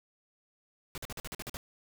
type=noise bursts; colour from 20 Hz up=pink; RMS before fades=-40 dBFS; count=9; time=0.95-1.57 s; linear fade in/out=0 ms; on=28 ms; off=46 ms; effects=none